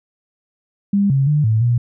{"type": "tone with pitch steps", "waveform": "sine", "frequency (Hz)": [200.5, 136.2, 149, 110.1, 119.9], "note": ["G3", "C#3", "D3", "A2", "A#2"], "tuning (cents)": [39, -30, 25, 2, 49], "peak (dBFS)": -12, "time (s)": [0.93, 1.78], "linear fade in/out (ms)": 5, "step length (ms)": 170, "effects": []}